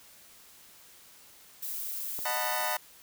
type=noise; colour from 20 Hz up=violet; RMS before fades=-36 dBFS; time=1.62-2.77 s; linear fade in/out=10 ms
type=click; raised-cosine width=1 ms; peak=-28 dBFS; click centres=2.19 s
type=chord; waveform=25% pulse; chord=B dominant seventh; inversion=first; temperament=just; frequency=617.4 / 740.8 / 889 / 987.8 Hz; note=D#5 / F#5 / A5 / B5; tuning=-14 / +2 / +18 / 0 cents; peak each=-32 dBFS; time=2.25-2.77 s; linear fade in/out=5 ms
effects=white hiss -55 dBFS RMS until 3.02 s